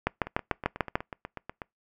two click trains, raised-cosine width 0.5 ms, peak -21 / -9 dBFS, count 12 / 7, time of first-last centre 0.27-1.618 / 0.07-0.955 s, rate 8.16 / 6.78 Hz, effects noise-tail reverb RT60 0.2 s tail -26 dB re dry

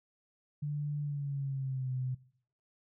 sine tone with pitch glide, 146.83 to 128.56 Hz, D3 to C3, 0 to -30 cents, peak -32 dBFS, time 0.62-2.15 s, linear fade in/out 10 ms, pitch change -230 cents, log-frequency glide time 1.01-1.91 s, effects noise-tail reverb RT60 0.6 s tail -20 dB re dry

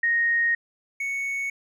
sine / triangle tone pair in turn, 1864.7 / 2218 Hz, A#6 / C#7, 0 / 0 cents, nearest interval minor third, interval 300 cents, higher second, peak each -19 / -24 dBFS, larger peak first, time 0.03-0.55 / 1-1.5 s, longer first, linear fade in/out 5 ms, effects none

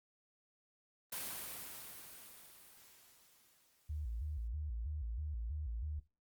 white noise with exponential decay, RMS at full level -41 dBFS, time 1.12-4.48 s, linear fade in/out 5 ms, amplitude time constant 730 ms
sine tone with vibrato, 65.41 Hz, C2, in tune, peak -38 dBFS, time 3.89-6 s, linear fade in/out 10 ms, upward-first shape square, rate 3.1 Hz, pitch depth 250 cents each way
effects noise-tail reverb RT60 0.3 s tail -20 dB re dry + Opus 32 kbps

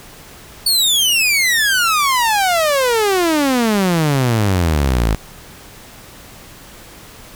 sawtooth exponential sweep, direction down, 4524 to 51 Hz, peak -9 dBFS, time 0.66-5.15 s, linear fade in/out 5 ms, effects pink hiss -39 dBFS RMS until 7.35 s

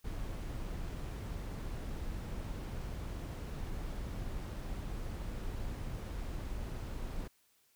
brown noise, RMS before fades -40 dBFS, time 0.04-7.28 s, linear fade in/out 10 ms, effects white hiss -71 dBFS RMS until 7.75 s

